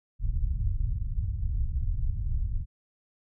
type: low-pass noise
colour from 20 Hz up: pink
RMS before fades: -28 dBFS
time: 0.19-2.66 s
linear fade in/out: 50 ms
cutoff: 100 Hz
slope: 24 dB/octave
effects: none